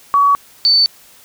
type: tone pair in turn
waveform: sine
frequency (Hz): 1131 / 4524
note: C#6 / C#8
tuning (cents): +34 / +34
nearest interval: 2 octaves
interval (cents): 2400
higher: second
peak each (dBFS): -8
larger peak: neither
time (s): 0.14-0.35 / 0.65-0.86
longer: neither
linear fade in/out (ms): 0
effects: white hiss -45 dBFS RMS until 1.24 s